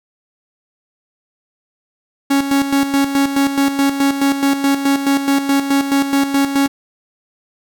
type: tone with tremolo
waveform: 45% pulse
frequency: 277.2 Hz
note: C#4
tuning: in tune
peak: -11 dBFS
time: 2.3-6.68 s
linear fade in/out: 10 ms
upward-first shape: square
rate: 4.7 Hz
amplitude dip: 60%
effects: none